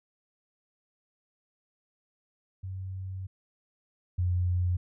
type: tone pair in turn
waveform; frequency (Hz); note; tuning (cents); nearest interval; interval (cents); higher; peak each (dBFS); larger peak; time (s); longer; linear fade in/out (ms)
sine; 94.4 / 89.45; F#2 / F2; +35 / +42; minor second; 93; first; -34 / -24; second; 2.63-3.27 / 4.18-4.77; first; 10
effects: none